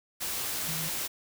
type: tone in noise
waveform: sine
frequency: 160 Hz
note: D#3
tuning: 49 cents sharp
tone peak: -37 dBFS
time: 0.67-0.89 s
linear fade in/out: 20 ms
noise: white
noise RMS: -33 dBFS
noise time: 0.2-1.08 s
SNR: -7 dB
effects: none